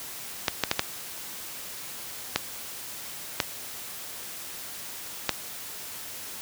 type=clicks; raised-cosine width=0.2 ms; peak=-4 dBFS; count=7; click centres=0.482 / 0.637 / 0.714 / 0.794 / 2.36 / 3.402 / 5.293 s; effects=white hiss -39 dBFS RMS until 6.41 s + high-pass 60 Hz 12 dB/octave